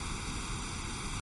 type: noise with comb filter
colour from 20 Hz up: pink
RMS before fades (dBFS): -37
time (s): 0-1.2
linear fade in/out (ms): 2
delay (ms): 0.84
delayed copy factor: +0.85
effects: MP3 48 kbps